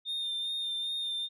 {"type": "tone with vibrato", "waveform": "sine", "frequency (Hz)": 3631, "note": "A#7", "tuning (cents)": -46, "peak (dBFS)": -29, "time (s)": [0.05, 1.29], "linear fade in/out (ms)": 50, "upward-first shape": "sine", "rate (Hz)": 2.5, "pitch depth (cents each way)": 23, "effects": ["tanh soft clip ceiling -30 dBFS"]}